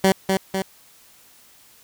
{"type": "tone with echo", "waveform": "15% pulse", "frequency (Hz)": 191.5, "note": "G3", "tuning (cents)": -40, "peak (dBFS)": -7, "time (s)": [0.04, 0.12], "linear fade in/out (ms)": 2, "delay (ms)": 250, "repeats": 2, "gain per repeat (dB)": -4, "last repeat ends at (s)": 0.62, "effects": ["white hiss -52 dBFS RMS until 1.83 s"]}